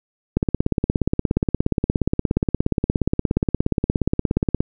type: click train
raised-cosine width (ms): 3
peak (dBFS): -4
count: 73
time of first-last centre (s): 0.37-4.605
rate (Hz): 17
effects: none